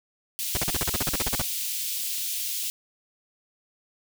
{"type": "high-pass noise", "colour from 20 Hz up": "white", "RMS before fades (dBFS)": -30, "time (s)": [0.39, 2.7], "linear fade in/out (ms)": 0, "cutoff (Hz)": 2700, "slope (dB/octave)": 24}
{"type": "noise bursts", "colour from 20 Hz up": "pink", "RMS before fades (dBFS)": -26, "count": 14, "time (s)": [0.55, 1.416], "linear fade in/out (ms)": 0, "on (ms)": 21, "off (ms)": 44}
{"effects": []}